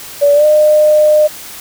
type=tone with pitch glide; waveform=sine; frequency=574 to 607.1 Hz; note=D5 to D#5; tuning=-40 to -43 cents; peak=-5 dBFS; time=0.21-1.28 s; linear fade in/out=20 ms; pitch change=+97 cents; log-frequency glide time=0.33-0.45 s; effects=white hiss -30 dBFS RMS until 1.6 s